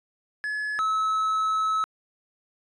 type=tone pair in turn; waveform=triangle; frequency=1705 / 1294.7 Hz; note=G#6 / E6; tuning=+45 / -32 cents; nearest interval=perfect fourth; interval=477 cents; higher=first; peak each=-25 / -20 dBFS; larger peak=second; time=0.44-0.79 / 0.79-1.84 s; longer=second; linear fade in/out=0 ms; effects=resampled to 24000 Hz